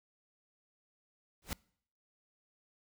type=noise with exponential growth; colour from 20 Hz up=pink; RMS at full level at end=-33 dBFS; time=1.42-1.53 s; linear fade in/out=1 ms; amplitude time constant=22 ms; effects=noise-tail reverb RT60 0.6 s tail -25 dB re dry